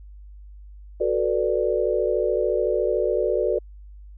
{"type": "chord", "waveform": "sine", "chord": "B minor seventh", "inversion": "second", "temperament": "equal", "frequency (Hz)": [370, 440, 493.9, 587.3], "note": ["F#4", "A4", "B4", "D5"], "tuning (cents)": [0, 0, 0, 0], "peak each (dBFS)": -25, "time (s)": [1, 3.59], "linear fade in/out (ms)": 10, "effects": ["added 50 Hz sine -40 dBFS peak until 4.17 s"]}